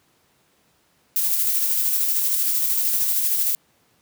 violet noise with tremolo, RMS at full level -20 dBFS, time 1.16-3.55 s, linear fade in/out 0 ms, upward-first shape square, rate 13 Hz, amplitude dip 25%, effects pink hiss -62 dBFS RMS until 4.01 s + high-pass 100 Hz 12 dB/octave

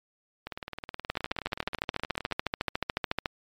two click trains, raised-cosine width 0.3 ms, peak -20 / -11 dBFS, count 36 / 31, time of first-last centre 0.47-2.312 / 1.1-3.258 s, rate 19 / 13.9 Hz, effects MP3 96 kbps

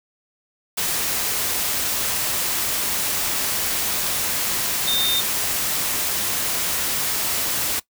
sine tone in noise, 3642 Hz, A#7, 41 cents flat, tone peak -19 dBFS, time 4.87-5.21 s, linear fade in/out 10 ms, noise white, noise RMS -23 dBFS, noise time 0.77-7.8 s, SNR +1 dB, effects noise-tail reverb RT60 0.1 s tail -20 dB re dry

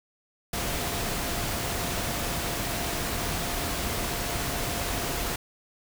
sine tone in noise, 695 Hz, F5, 9 cents flat, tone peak -40 dBFS, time 0.53-5.36 s, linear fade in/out 5 ms, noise pink, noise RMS -30 dBFS, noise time 0.53-5.36 s, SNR -13 dB, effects none

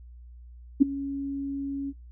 sine tone with ADSR envelope, 277.2 Hz, C#4, in tune, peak -10 dBFS, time 0.8-1.93 s, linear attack 21 ms, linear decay 12 ms, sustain -19 dB, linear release 41 ms, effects noise-tail reverb RT60 0.3 s tail -22 dB re dry + added 60 Hz sine -44 dBFS peak until 2.11 s

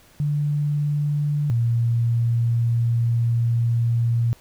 sine tone pair in turn, 146.83 / 117.28 Hz, D3 / A#2, 0 / +11 cents, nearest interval major third, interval 389 cents, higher first, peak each -19 / -17 dBFS, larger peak second, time 0.2-1.5 / 1.5-4.33 s, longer second, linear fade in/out 0 ms, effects pink hiss -53 dBFS RMS until 4.4 s

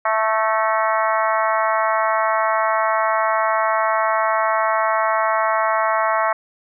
harmonic tone with a mistuned harmonic, 220 Hz, A3, in tune, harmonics 3 / 4 / 5 / 6 / 7 / 8 / 9 / 10, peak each -21 / -23 / -21 / -24 / -29 / -33 / -28 / -32 dBFS, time 0.05-6.33 s, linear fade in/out 5 ms, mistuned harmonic 9, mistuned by -59 cents, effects none

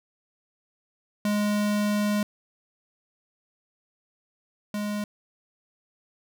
square tone pair in turn, 207.7 / 207.7 Hz, G#3 / G#3, 0 / 0 cents, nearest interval unison, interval 0 cents, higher neither, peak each -23 / -28 dBFS, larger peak first, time 1.25-2.23 / 4.74-5.04 s, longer first, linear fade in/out 2 ms, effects none

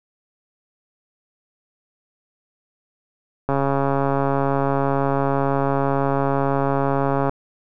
click train, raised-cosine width 1 ms, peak -7 dBFS, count 526, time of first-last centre 3.49-7.294 s, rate 138 Hz, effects none

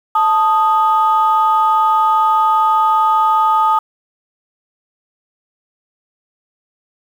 sine tone pair together, 877.5 / 1244.5 Hz, A5 / D#6, -5 / 0 cents, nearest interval tritone, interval 605 cents, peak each -12 dBFS, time 0.15-3.79 s, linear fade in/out 5 ms, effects tanh soft clip ceiling -4 dBFS + 7-bit

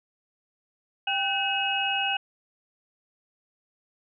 sine tone cluster, 790 / 1522 / 2573 / 2883 Hz, G5 / F#6 / E7 / F#7, +13 / +48 / -43 / -46 cents, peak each -29 / -33 / -29 / -28 dBFS, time 1.07-2.17 s, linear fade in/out 5 ms, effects none

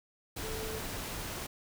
sine tone in noise, 440 Hz, A4, in tune, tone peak -40 dBFS, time 0.43-0.8 s, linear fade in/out 10 ms, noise pink, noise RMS -39 dBFS, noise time 0.36-1.47 s, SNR -4 dB, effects none

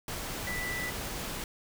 sine tone in noise, 1978 Hz, B6, 2 cents sharp, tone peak -34 dBFS, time 0.47-0.9 s, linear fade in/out 2 ms, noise pink, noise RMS -37 dBFS, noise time 0.08-1.44 s, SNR 0 dB, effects none

